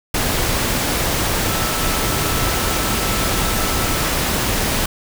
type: tone in noise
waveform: sine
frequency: 1318.5 Hz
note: E6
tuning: in tune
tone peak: -29 dBFS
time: 1.45-4.08 s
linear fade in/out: 5 ms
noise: pink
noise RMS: -19 dBFS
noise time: 0.14-4.86 s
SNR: -13 dB
effects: none